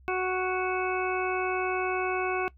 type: harmonic tone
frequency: 370 Hz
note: F#4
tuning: in tune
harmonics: 1 / 2 / 3 / 4 / 6 / 7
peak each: -29 / -32 / -34 / -35 / -37 / -37 dBFS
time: 0.08-2.48 s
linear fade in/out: 0 ms
effects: noise-tail reverb RT60 0.1 s tail -20 dB re dry + added 65 Hz sine -52 dBFS peak until 2.57 s